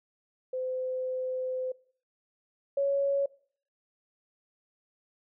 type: tone pair in turn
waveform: sine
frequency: 513 / 557 Hz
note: C5 / C#5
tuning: -34 / +8 cents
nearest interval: minor second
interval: 142 cents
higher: second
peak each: -30 / -24 dBFS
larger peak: second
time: 0.53-1.72 / 2.77-3.26 s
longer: first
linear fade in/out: 5 ms
effects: noise-tail reverb RT60 0.5 s tail -21 dB re dry